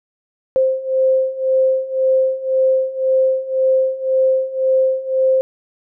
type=beating tone pair; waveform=sine; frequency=523.3 / 525.2 Hz; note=C5 / C5; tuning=0 / +6 cents; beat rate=1.9 Hz; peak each=-18 / -15 dBFS; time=0.56-5.41 s; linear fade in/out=0 ms; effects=none